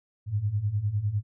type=beating tone pair; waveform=sine; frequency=98 / 107.9 Hz; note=G2 / A2; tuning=0 / -33 cents; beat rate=9.9 Hz; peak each=-30 / -26 dBFS; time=0.26-1.23 s; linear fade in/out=50 ms; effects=none